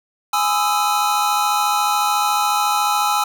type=chord; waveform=square; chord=E major seventh; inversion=first; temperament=equal with one note detuned; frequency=830.6 / 1009.1 / 1244.5 / 1318.5 Hz; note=G#5 / B5 / D#6 / E6; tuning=0 / +37 / 0 / 0 cents; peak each=-20 / -26 / -26 / -21 dBFS; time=0.33-3.24 s; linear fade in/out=5 ms; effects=none